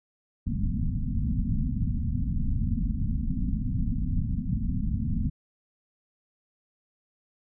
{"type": "low-pass noise", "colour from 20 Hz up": "pink", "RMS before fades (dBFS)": -27, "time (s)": [0.46, 5.3], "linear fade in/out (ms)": 10, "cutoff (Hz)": 260, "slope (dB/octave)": 96, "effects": []}